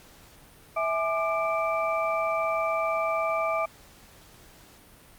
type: tone cluster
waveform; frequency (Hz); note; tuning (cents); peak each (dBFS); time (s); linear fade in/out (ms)
sine; 654 / 837 / 1194 / 2332; E5 / G#5 / D6 / D7; -14 / +13 / +28 / -13; -27 / -36 / -28 / -34; 0.76-3.66; 10
effects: pink hiss -53 dBFS RMS until 5.18 s + Opus 48 kbps